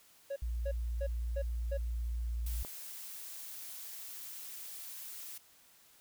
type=tone bursts; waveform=triangle; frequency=555 Hz; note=C#5; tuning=2 cents sharp; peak=-33 dBFS; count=5; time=0.3-1.775 s; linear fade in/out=10 ms; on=63 ms; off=290 ms
type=tone; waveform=sine; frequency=58.27 Hz; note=A#1; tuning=in tune; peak=-33 dBFS; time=0.42-2.63 s; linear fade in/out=5 ms
type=noise; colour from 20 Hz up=blue; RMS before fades=-46 dBFS; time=2.46-5.38 s; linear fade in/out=5 ms
type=click; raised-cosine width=1 ms; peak=-31 dBFS; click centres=2.649 s
effects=white hiss -63 dBFS RMS until 6 s